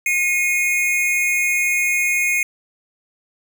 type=tone pair together; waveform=square; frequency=2152 / 2470 Hz; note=C7 / D#7; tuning=+48 / -13 cents; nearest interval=major second; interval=239 cents; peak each=-19 / -21 dBFS; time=0.06-2.43 s; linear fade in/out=2 ms; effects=none